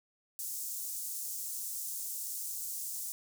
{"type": "high-pass noise", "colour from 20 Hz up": "pink", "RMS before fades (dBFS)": -39, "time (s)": [0.39, 3.12], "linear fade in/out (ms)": 0, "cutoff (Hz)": 6900, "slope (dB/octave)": 24, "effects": []}